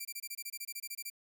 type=tone bursts; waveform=5% pulse; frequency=2349 Hz; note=D7; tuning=in tune; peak=-29 dBFS; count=15; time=0-1.101 s; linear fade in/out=10 ms; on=51 ms; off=24 ms; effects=none